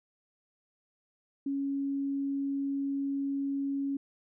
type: tone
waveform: sine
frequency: 277.2 Hz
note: C#4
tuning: in tune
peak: -29 dBFS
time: 1.46-3.97 s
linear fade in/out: 5 ms
effects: none